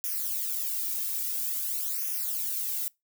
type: noise with flanger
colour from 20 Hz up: violet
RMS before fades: -31 dBFS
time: 0.04-2.88 s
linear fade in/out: 0 ms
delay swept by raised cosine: 0.24 to 2.04 ms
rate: 0.49 Hz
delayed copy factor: -0.85
effects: noise-tail reverb RT60 0.2 s tail -24 dB re dry